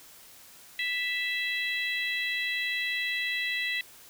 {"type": "harmonic tone", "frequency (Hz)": 659.3, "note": "E5", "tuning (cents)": 0, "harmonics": [3, 4, 5, 6], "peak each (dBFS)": [-30, -34, -37, -37], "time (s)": [0.79, 3.81], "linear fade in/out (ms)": 2, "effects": ["white hiss -52 dBFS RMS until 4.09 s"]}